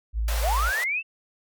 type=tone; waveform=sine; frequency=55 Hz; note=A1; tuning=in tune; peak=-22 dBFS; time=0.13-0.72 s; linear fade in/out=50 ms
type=high-pass noise; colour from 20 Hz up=pink; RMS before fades=-33 dBFS; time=0.28-0.84 s; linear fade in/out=2 ms; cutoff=480 Hz; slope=48 dB/octave
type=linear sweep; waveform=sine; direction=up; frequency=483.8 to 2722 Hz; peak=-23 dBFS; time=0.41-1.03 s; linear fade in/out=50 ms
effects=MP3 96 kbps